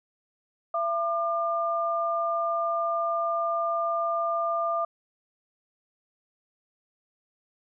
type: tone pair together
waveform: sine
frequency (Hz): 673.5 / 1200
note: E5 / D6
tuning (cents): +37 / +37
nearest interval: minor seventh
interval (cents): 1000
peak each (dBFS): -27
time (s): 0.74-4.85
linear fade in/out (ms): 5
effects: none